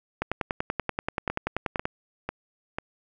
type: two click trains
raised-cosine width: 0.5 ms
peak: -14 / -11 dBFS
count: 4 / 18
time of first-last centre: 1.3-2.785 / 0.22-1.855 s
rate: 2.02 / 10.4 Hz
effects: none